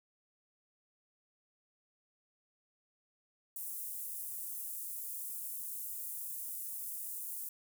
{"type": "high-pass noise", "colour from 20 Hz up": "pink", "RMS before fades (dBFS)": -42, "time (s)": [3.56, 7.49], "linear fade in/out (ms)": 2, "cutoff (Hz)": 10000, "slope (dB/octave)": 24, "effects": []}